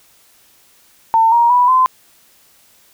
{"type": "tone with pitch steps", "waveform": "sine", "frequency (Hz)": [901, 941.4, 983.7, 1027.8], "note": ["A5", "A#5", "B5", "C6"], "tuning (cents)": [41, 17, -7, -31], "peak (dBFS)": -8, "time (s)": [1.14, 1.86], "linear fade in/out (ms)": 0, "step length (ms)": 180, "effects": ["white hiss -51 dBFS RMS until 2.93 s"]}